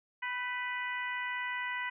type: harmonic tone with a mistuned harmonic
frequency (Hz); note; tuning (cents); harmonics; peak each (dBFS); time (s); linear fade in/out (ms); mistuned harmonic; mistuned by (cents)
493.9; B4; 0; 2 / 3 / 4 / 5 / 6; -39 / -41 / -36 / -45 / -48; 0.22-1.9; 10; 3; +38
effects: none